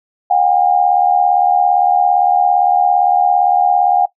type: tone pair together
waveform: sine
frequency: 722.4 / 800 Hz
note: F#5 / G5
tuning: -42 / +35 cents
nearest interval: major second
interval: 177 cents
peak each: -12 dBFS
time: 0.3-4.06 s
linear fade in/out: 10 ms
effects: noise-tail reverb RT60 0.1 s tail -19 dB re dry